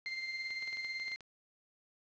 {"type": "tone with tremolo", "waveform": "35% pulse", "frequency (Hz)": 2093, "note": "C7", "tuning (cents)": 0, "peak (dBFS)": -34, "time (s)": [0.06, 1.16], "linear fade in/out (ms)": 0, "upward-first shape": "sine", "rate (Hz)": 18, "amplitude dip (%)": 45}
{"type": "clicks", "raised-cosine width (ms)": 0.2, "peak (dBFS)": -34, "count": 10, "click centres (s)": [0.506, 0.625, 0.676, 0.729, 0.771, 0.847, 0.999, 1.081, 1.118, 1.207]}
{"effects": ["resampled to 16000 Hz", "10-bit"]}